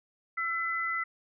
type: tone pair together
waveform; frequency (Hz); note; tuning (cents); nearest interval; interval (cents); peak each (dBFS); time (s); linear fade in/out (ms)
sine; 1343 / 2012; E6 / B6; +32 / +32; perfect fifth; 700; -32 / -31; 0.37-1.04; 10
effects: none